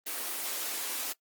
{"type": "high-pass noise", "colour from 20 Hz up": "white", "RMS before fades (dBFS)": -35, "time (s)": [0.06, 1.13], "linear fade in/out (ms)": 10, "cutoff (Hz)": 250, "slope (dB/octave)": 48, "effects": ["noise-tail reverb RT60 0.1 s tail -19 dB re dry", "Opus 24 kbps"]}